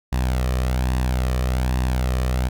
sawtooth tone with flanger, 63.2 Hz, B1, 41 cents sharp, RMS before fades -21 dBFS, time 0.12-2.49 s, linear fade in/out 10 ms, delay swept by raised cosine 1.1 to 1.67 ms, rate 1.2 Hz, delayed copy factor +0.5, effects none

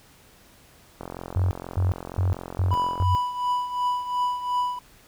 click train, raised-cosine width 1 ms, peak -20 dBFS, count 90, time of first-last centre 1.01-3.024 s, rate 44.2 Hz
sine tone bursts, 92.5 Hz, F#2, in tune, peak -19 dBFS, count 5, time 1.36-3.15 s, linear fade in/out 0 ms, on 150 ms, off 260 ms
triangle tone with tremolo, 987.8 Hz, B5, in tune, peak -18 dBFS, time 2.71-4.79 s, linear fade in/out 5 ms, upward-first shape triangle, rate 2.8 Hz, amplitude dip 75%
effects pink hiss -54 dBFS RMS until 5.07 s

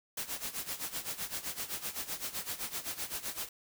white noise with tremolo, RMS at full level -36 dBFS, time 0.17-3.49 s, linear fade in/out 5 ms, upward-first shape sine, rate 7.8 Hz, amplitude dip 80%, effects none

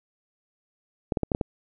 clicks, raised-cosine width 2 ms, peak -11 dBFS, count 6, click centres 1.122 / 1.172 / 1.233 / 1.318 / 1.349 / 1.412 s, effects none

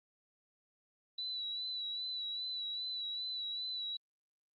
sine tone with vibrato, 3951 Hz, B7, in tune, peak -37 dBFS, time 1.18-3.97 s, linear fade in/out 5 ms, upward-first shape sine, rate 2.5 Hz, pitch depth 36 cents each way, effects Opus 48 kbps

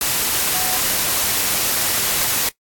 sine tone in noise, 740 Hz, F#5, in tune, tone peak -28 dBFS, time 0.54-0.77 s, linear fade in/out 2 ms, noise white, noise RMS -19 dBFS, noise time 0.01-2.49 s, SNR -12 dB, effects noise-tail reverb RT60 0.1 s tail -18 dB re dry + AAC 64 kbps

